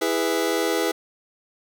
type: chord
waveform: sawtooth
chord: E major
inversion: none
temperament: just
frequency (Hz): 329.6 / 412 / 494.4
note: E4 / G#4 / B4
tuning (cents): 0 / -14 / +2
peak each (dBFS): -21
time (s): 0.01-0.92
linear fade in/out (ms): 10
effects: none